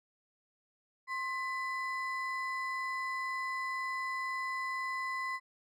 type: ring-modulated tone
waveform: triangle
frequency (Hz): 1528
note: G6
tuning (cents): -45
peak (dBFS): -29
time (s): 1.07-5.4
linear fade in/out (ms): 50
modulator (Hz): 471
effects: none